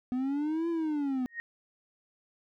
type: linear two-way sweep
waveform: triangle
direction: up then down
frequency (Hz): 246.9 to 340.2 to 246.9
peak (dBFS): -26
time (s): 0.12-1.26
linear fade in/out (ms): 0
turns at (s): 0.69
type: tone with exponential growth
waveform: sine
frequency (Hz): 1864.7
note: A#6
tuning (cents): 0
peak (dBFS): -30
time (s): 1.26-1.4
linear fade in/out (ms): 0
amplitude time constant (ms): 29
effects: none